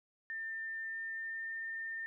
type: tone with pitch glide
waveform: sine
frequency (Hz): 1797 to 1808.5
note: A6 to A6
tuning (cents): +36 to +47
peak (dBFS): -38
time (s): 0.3-2.06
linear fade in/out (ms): 0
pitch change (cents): +11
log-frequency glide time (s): 0.82-1.53
effects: none